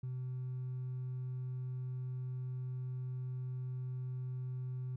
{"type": "tone with hard clipping", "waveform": "triangle", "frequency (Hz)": 127.5, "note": "C3", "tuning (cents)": -44, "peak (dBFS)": -37, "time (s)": [0.03, 4.96], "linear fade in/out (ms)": 5, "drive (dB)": 2, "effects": []}